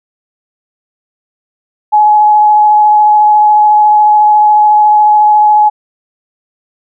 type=tone with vibrato; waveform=sine; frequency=845 Hz; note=G#5; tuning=30 cents sharp; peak=-3 dBFS; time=1.92-5.7 s; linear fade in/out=20 ms; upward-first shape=sine; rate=14 Hz; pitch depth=10 cents each way; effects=none